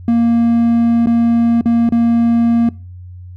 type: tone with dropouts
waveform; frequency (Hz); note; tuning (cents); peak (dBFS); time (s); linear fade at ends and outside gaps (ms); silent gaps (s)
triangle; 233.1; A#3; 0; -7; 0.08-2.69; 2; 1.06-1.07 / 1.611-1.657 / 1.891-1.922
effects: noise-tail reverb RT60 0.4 s tail -23 dB re dry + added 90 Hz sine -30 dBFS peak until 3.36 s